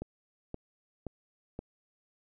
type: click train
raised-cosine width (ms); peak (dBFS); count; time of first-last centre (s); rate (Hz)
2; -24; 4; 0.02-1.591; 1.91
effects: none

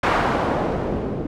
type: noise with low-pass filter sweep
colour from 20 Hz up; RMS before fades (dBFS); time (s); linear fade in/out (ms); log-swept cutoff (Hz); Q
white; -22; 0.03-1.27; 5; 1400 to 290; 1
effects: none

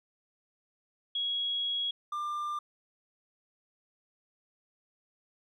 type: tone pair in turn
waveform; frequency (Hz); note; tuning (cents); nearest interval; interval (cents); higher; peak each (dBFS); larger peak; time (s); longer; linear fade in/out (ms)
sine / triangle; 3320 / 1193.6; G#7 / D6; -1 / +28; octave + tritone; 1771; first; -29 / -30; first; 1.15-1.91 / 2.12-2.59; first; 5
effects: none

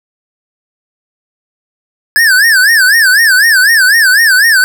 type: tone with vibrato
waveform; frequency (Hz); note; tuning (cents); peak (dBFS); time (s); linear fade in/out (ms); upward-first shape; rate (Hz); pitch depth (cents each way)
square; 1661.2; G#6; 0; -5; 2.16-4.64; 0; sine; 4; 200
effects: none

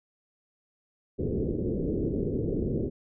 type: low-pass noise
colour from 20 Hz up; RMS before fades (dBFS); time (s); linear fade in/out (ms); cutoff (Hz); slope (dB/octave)
white; -29; 1.18-2.9; 20; 460; 48
effects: none

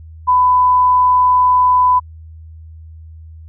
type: tone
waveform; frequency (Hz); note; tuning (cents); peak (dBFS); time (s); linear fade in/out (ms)
sine; 1000; B5; +21; -8; 0.27-2; 20
effects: added 80 Hz sine -33 dBFS peak until 3.48 s

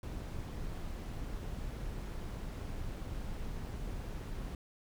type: noise with amplitude modulation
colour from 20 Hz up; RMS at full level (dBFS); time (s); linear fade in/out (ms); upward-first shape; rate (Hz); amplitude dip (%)
brown; -39; 0.03-4.55; 2; sine; 180; 30
effects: none

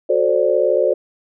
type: chord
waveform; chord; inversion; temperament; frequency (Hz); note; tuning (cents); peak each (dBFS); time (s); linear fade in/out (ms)
sine; D dominant seventh; first; just; 367.1 / 440.5 / 528.6 / 587.3; F#4 / A4 / C5 / D5; -14 / +2 / +18 / 0; -20 / -20 / -17 / -18; 0.09-0.94; 10
effects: none

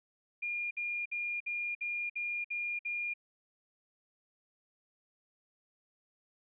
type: tone bursts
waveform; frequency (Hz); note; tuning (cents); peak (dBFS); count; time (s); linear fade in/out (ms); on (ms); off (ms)
sine; 2416; D7; +48; -33; 8; 0.42-3.139; 10; 290; 57
effects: none

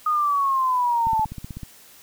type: exponential sweep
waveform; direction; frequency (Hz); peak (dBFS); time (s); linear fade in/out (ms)
sine; down; 1244.5 to 861; -18; 0.06-1.25; 5
type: click train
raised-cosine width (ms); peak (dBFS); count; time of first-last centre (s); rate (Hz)
5; -21; 10; 1.07-1.633; 16
effects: white hiss -49 dBFS RMS until 2.02 s

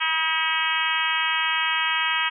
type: harmonic tone with a mistuned harmonic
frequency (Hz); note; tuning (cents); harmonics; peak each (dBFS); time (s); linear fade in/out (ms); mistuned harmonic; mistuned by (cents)
320.8; E4; -47; 3 / 4 / 5 / 6 / 7 / 8 / 9 / 10; -29 / -29 / -29 / -29 / -29 / -29 / -29 / -29; 0-2.3; 20; 4; -18
effects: none

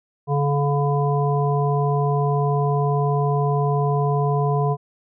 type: harmonic tone with a mistuned harmonic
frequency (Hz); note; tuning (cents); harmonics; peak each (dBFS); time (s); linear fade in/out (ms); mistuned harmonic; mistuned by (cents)
143.2; D3; -43; 1 / 3 / 5 / 7; -19 / -24 / -26 / -27; 0.27-4.77; 50; 5; -17
effects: none

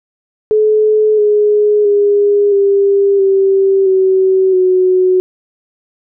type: tone with pitch steps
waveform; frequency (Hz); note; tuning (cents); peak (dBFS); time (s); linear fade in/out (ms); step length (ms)
sine; 428.9 / 418.4 / 408.1 / 398.1 / 388.3 / 378.8 / 369.5; A4 / G#4 / G#4 / G4 / G4 / F#4 / F#4; -44 / +13 / -30 / +27 / -16 / +41 / -2; -7; 0.51-5.2; 0; 670
effects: none

